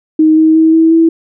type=tone with pitch steps; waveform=sine; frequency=313.2 / 316.8 / 320.5 / 324.2 / 328 Hz; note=D#4 / D#4 / E4 / E4 / E4; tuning=+11 / +31 / -49 / -29 / -9 cents; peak=-4 dBFS; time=0.19-1.09 s; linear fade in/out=5 ms; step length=180 ms; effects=none